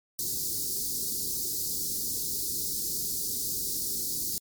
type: band-stop noise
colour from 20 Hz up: white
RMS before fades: -31 dBFS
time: 0.19-4.38 s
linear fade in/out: 0 ms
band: 440 to 4300 Hz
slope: 48 dB/octave
effects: MP3 96 kbps